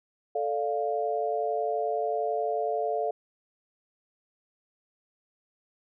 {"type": "chord", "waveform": "sine", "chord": "D minor", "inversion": "second", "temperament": "equal", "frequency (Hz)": [440, 587.3, 698.5], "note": ["A4", "D5", "F5"], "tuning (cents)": [0, 0, 0], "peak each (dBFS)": [-30, -32, -29], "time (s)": [0.35, 3.11], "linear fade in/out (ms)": 5, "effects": []}